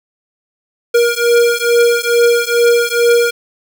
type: beating tone pair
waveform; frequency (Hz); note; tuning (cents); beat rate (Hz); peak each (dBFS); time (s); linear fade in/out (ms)
square; 472.2 / 474.5; A#4 / A#4; +22 / +31; 2.3; -13; 0.94-3.31; 10
effects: none

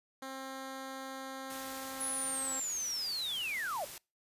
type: tone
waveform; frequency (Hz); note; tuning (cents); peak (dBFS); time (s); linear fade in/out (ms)
10% pulse; 266.1; C4; +29; -33; 0.22-2.6; 5
type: noise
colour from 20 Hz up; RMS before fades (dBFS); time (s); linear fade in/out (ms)
white; -46; 1.5-3.98; 2
type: linear sweep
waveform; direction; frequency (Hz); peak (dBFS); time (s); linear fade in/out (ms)
sine; down; 10630 to 521; -34; 2-3.85; 10
effects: noise-tail reverb RT60 0.3 s tail -26 dB re dry + resampled to 32000 Hz

